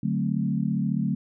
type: chord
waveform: sine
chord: D dominant seventh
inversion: none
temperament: equal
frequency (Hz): 146.83 / 185 / 220 / 261.6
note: D3 / F#3 / A3 / C4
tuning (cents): 0 / 0 / 0 / 0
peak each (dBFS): -28 / -27 / -27 / -33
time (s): 0.03-1.15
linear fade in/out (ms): 5
effects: none